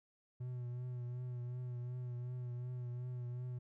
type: tone with vibrato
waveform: triangle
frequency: 123.47 Hz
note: B2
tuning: in tune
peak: -38 dBFS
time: 0.4-3.59 s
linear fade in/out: 10 ms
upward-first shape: triangle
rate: 2.7 Hz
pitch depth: 37 cents each way
effects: none